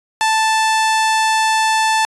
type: tone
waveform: sawtooth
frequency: 880 Hz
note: A5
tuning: in tune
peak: -9 dBFS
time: 0.21-2.05 s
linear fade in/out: 0 ms
effects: resampled to 24000 Hz